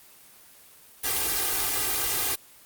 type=noise with comb filter; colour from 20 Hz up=white; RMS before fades=-26 dBFS; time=1.03-2.36 s; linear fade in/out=20 ms; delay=2.5 ms; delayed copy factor=+0.9; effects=white hiss -52 dBFS RMS until 2.65 s + Opus 24 kbps